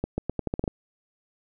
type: accelerating click train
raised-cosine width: 2 ms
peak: -13 dBFS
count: 9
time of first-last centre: 0.04-0.678 s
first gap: 140 ms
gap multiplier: 0.83
effects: none